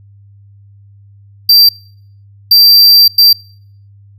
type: tone bursts at uneven times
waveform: square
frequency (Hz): 4699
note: D8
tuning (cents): 0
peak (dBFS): -3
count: 3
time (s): 1.49-1.69 / 2.51-3.08 / 3.18-3.33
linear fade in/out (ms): 5
effects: noise-tail reverb RT60 0.6 s tail -26 dB re dry + added 100 Hz sine -38 dBFS peak until 4.18 s